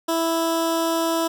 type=tone with notch filter; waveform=15% pulse; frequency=329.6 Hz; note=E4; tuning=in tune; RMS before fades=-22 dBFS; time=0.08-1.28 s; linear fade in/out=10 ms; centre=2100 Hz; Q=1.4; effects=none